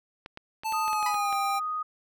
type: clicks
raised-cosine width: 0.3 ms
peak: -24 dBFS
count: 9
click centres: 0.261 / 0.374 / 0.635 / 0.724 / 0.88 / 0.931 / 1.028 / 1.144 / 1.327 s
type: tone with pitch glide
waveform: square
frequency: 880 to 793.1 Hz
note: A5 to G5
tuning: 0 to +20 cents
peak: -28 dBFS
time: 0.64-1.6 s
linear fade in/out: 20 ms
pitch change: -180 cents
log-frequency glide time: 0.83-1.34 s
type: tone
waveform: sine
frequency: 1244.5 Hz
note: D#6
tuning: in tune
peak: -28 dBFS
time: 0.73-1.83 s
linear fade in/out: 10 ms
type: tone with exponential decay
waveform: 30% pulse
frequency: 987.8 Hz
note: B5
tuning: in tune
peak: -24 dBFS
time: 1.06-1.23 s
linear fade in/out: 2 ms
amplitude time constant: 35 ms
effects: none